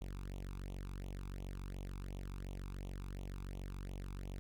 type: tone with flanger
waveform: sawtooth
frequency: 47 Hz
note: F#1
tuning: 28 cents sharp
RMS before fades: -45 dBFS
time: 0.01-4.39 s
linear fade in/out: 0 ms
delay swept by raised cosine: 0.3 to 0.84 ms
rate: 2.8 Hz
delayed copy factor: +0.9
effects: none